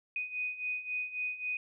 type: beating tone pair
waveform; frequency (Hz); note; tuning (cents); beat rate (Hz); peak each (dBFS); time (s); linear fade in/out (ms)
sine; 2489 / 2492.7; D#7 / D#7; 0 / +3; 3.7; -39 / -35; 0.16-1.57; 2
effects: none